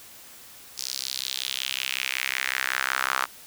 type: tone with high-pass filter sweep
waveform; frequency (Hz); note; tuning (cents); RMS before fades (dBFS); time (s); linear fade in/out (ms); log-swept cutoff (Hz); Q
sawtooth; 65.41; C2; 0; -29; 0.77-3.26; 20; 5200 to 1200; 2.8
effects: white hiss -47 dBFS RMS until 3.46 s